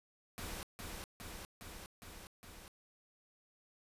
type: noise with echo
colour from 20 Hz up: pink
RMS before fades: -44 dBFS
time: 0.38-0.63 s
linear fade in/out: 0 ms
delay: 410 ms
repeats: 5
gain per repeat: -2 dB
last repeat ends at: 2.68 s
effects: resampled to 32000 Hz